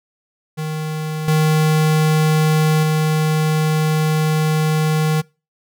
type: tone with level steps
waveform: square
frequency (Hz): 155.56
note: D#3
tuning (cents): 0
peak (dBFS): -22 / -13 / -15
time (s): 0.57-5.22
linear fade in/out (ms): 20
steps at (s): 1.28 / 2.83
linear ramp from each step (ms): 2
effects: noise-tail reverb RT60 0.3 s tail -24 dB re dry